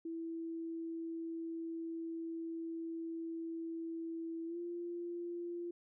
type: tone with pitch glide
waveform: sine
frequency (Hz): 329.6 to 345.8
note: E4 to F4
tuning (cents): 0 to -17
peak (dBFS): -39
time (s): 0.05-5.71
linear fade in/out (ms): 5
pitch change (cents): +83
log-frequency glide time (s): 4.46-4.58
effects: none